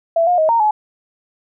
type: tone with pitch steps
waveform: sine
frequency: 666 / 713 / 630 / 924 / 851 Hz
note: E5 / F5 / D#5 / A#5 / G#5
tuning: +18 / +36 / +21 / -16 / +42 cents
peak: -11 dBFS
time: 0.16-0.71 s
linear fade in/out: 5 ms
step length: 110 ms
effects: none